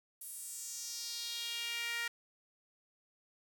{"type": "tone with high-pass filter sweep", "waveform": "sawtooth", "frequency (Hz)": 468.8, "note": "A#4", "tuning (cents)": 10, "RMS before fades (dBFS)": -41, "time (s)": [0.21, 2.08], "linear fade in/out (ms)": 5, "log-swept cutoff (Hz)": [11000, 1800], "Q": 2.6, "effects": []}